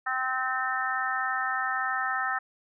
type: harmonic tone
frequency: 258.8 Hz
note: C4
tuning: 19 cents flat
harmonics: 3 / 4 / 5 / 6 / 7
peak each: -33 / -39 / -30 / -35 / -31 dBFS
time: 0.06-2.39 s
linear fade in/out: 10 ms
effects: none